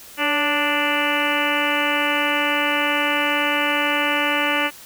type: harmonic tone with a mistuned harmonic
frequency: 293.7 Hz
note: D4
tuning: in tune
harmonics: 1 / 2 / 3 / 4 / 5 / 6 / 7 / 8 / 9 / 10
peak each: -27 / -27 / -27 / -27 / -27 / -27 / -27 / -27 / -27 / -27 dBFS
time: 0.17-4.71 s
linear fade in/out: 50 ms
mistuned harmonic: 2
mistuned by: -45 cents
effects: white hiss -42 dBFS RMS until 4.85 s